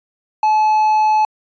triangle tone, 860 Hz, A5, 40 cents flat, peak -9 dBFS, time 0.43-1.25 s, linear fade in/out 2 ms, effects resampled to 16000 Hz

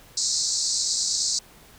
pink band-pass noise, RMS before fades -25 dBFS, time 0.17-1.39 s, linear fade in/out 5 ms, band 4100 to 8100 Hz, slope 96 dB/octave, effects pink hiss -51 dBFS RMS until 1.78 s

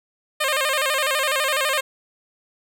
10% pulse tone with vibrato, 570 Hz, C#5, 48 cents sharp, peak -11 dBFS, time 0.4-1.81 s, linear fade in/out 10 ms, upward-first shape square, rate 12 Hz, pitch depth 110 cents each way, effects none

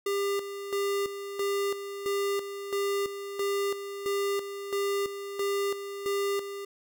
square tone with tremolo, 400 Hz, G4, 35 cents sharp, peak -27 dBFS, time 0.06-6.65 s, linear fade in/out 5 ms, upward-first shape square, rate 1.5 Hz, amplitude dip 65%, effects none

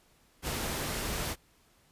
pink noise, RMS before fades -34 dBFS, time 0.42-1.36 s, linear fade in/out 50 ms, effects pink hiss -65 dBFS RMS until 1.91 s + resampled to 32000 Hz

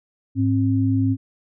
sine tone pair together, 105.58 / 266.5 Hz, G#2 / C4, +29 / +32 cents, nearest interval octave + major third, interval 1603 cents, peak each -19 dBFS, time 0.35-1.17 s, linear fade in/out 50 ms, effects none

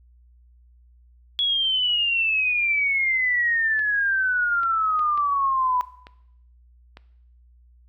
sine exponential sweep, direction down, 3377 to 987.8 Hz, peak -19 dBFS, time 1.39-5.81 s, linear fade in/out 0 ms
clicks, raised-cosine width 0.3 ms, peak -25 dBFS, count 6, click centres 3.793 / 4.633 / 4.993 / 5.176 / 6.069 / 6.971 s
effects noise-tail reverb RT60 0.8 s tail -18 dB re dry + added 60 Hz sine -51 dBFS peak until 7.88 s

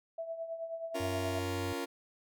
sine tone with tremolo, 659.3 Hz, E5, in tune, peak -34 dBFS, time 0.18-1.39 s, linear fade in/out 5 ms, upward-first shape triangle, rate 9.4 Hz, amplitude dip 70%
sawtooth chord, Bb minor, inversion first, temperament just, 279.7 / 349.6 / 466.2 Hz, Db4 / F4 / Bb4, +16 / +2 / 0 cents, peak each -35 / -35 / -36 dBFS, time 0.94-1.86 s, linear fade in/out 20 ms
sine tone, 93.9 Hz, F#2, 26 cents sharp, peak -37 dBFS, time 1-1.73 s, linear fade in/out 5 ms
effects none

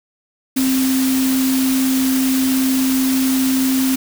sine tone in noise, 262.7 Hz, C4, 7 cents sharp, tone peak -14 dBFS, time 0.56-3.96 s, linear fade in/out 10 ms, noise white, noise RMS -24 dBFS, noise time 0.56-3.96 s, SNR +7 dB, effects none

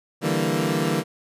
20% pulse chord, E half-diminished seventh, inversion third, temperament equal, 146.83 / 164.81 / 196 / 233.1 Hz, D3 / E3 / G3 / Bb3, 0 / 0 / 0 / 0 cents, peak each -22 / -20 / -23 / -22 dBFS, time 0.21-1.04 s, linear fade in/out 50 ms, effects resampled to 32000 Hz

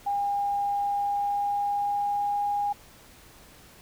sine tone with pitch glide, 808 to 816.9 Hz, G#5 to G#5, -48 to -29 cents, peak -24 dBFS, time 0.06-2.73 s, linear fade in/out 10 ms, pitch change +19 cents, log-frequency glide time 0.56-2.46 s, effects pink hiss -52 dBFS RMS until 3.81 s

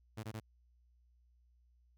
sawtooth tone bursts, 110 Hz, A2, in tune, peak -37 dBFS, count 3, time 0.17-0.401 s, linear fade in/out 10 ms, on 63 ms, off 21 ms, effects added 60 Hz sine -66 dBFS peak until 1.97 s

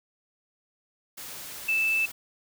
sine tone in noise, 2637 Hz, E7, in tune, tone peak -22 dBFS, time 1.68-2.06 s, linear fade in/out 10 ms, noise white, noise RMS -40 dBFS, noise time 1.17-2.12 s, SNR +15 dB, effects none

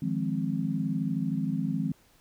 sine chord, F minor seventh, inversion third, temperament equal, 155.56 / 174.61 / 207.7 / 261.6 Hz, Eb3 / F3 / Ab3 / C4, 0 / 0 / 0 / 0 cents, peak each -32 dBFS, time 0.02-1.92 s, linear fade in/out 5 ms, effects pink hiss -62 dBFS RMS until 2.2 s

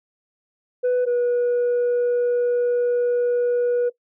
sine tone pair in turn, 496.7 / 485.4 Hz, B4 / B4, +10 / -30 cents, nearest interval unison, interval 40 cents, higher first, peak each -14 / -15 dBFS, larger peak first, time 0.83-1.06 / 1.06-3.9 s, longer second, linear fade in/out 20 ms, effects noise-tail reverb RT60 0.1 s tail -18 dB re dry + tanh soft clip ceiling -16 dBFS

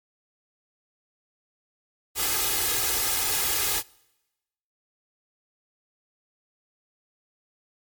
white noise with comb filter, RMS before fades -25 dBFS, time 2.15-3.83 s, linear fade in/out 50 ms, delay 2.4 ms, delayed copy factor +0.8, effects noise-tail reverb RT60 1.0 s tail -25 dB re dry + MP3 96 kbps

